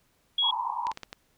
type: tone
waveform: sine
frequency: 3325 Hz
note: G#7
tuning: 1 cent sharp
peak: -22 dBFS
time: 0.38-0.51 s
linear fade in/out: 5 ms
type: band-pass noise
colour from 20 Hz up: white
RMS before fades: -31 dBFS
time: 0.42-0.93 s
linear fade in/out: 20 ms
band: 880 to 1000 Hz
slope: 96 dB/octave
type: clicks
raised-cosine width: 0.2 ms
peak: -20 dBFS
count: 5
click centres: 0.869 / 0.916 / 0.974 / 1.033 / 1.129 s
effects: pink hiss -68 dBFS RMS until 1.37 s